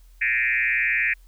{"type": "tone with frequency modulation", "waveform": "sine", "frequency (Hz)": 2097, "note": "C7", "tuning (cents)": 3, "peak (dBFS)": -19, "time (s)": [0.21, 1.14], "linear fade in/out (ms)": 10, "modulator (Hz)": 121, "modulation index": 3.3, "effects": ["added 42 Hz sine -47 dBFS peak until 1.27 s", "white hiss -63 dBFS RMS until 1.27 s"]}